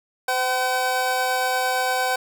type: tone pair together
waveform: 25% pulse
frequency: 510.9 / 762 Hz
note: C5 / G5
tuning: -41 / -49 cents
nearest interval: perfect fifth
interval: 692 cents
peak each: -22 / -18 dBFS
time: 0.28-2.16 s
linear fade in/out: 5 ms
effects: none